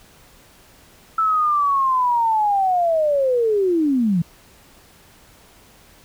sine linear sweep, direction down, 1324 to 159.2 Hz, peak -15 dBFS, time 1.18-4.22 s, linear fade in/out 5 ms, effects pink hiss -50 dBFS RMS until 6.04 s

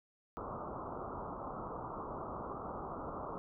white low-pass noise, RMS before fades -43 dBFS, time 0.37-3.38 s, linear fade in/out 0 ms, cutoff 1300 Hz, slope 96 dB/octave, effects none

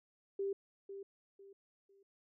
sine tone with echo, 394.4 Hz, G4, 11 cents sharp, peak -34 dBFS, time 0.39-0.53 s, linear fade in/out 5 ms, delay 500 ms, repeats 3, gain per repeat -10 dB, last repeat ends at 2.03 s, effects none

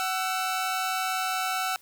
sawtooth tone pair together, 750.2 / 1329 Hz, F#5 / E6, +24 / +14 cents, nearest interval minor seventh, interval 990 cents, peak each -25 / -26 dBFS, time 0-1.76 s, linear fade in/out 0 ms, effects white hiss -57 dBFS RMS until 1.81 s

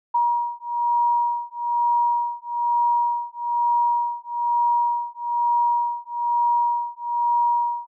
sine beating tone pair, 952 / 953.1 Hz, A#5 / A#5, +36 / +38 cents, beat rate 1.1 Hz, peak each -22 dBFS, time 0.14-7.87 s, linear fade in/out 10 ms, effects none

